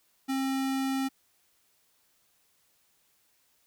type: tone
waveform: square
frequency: 267.5 Hz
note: C4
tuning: 38 cents sharp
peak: -28 dBFS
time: 0.28-1.09 s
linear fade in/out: 20 ms
effects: white hiss -69 dBFS RMS until 3.66 s